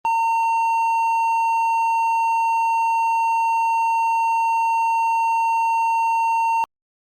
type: tone with hard clipping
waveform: sine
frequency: 912 Hz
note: A#5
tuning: 38 cents flat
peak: -18 dBFS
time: 0.05-6.64 s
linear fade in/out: 0 ms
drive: 5 dB
effects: Opus 32 kbps